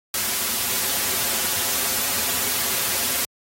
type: noise with comb filter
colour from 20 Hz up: white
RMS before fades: -23 dBFS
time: 0.14-3.25 s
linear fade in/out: 2 ms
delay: 6.5 ms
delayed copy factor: -0.7
effects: high-pass 80 Hz 12 dB/octave + AAC 48 kbps